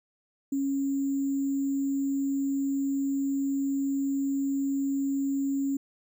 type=tone with sample-and-hold; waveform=sine; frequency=275.4 Hz; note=C#4; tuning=11 cents flat; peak=-25 dBFS; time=0.52-5.77 s; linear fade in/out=5 ms; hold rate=7350 Hz; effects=none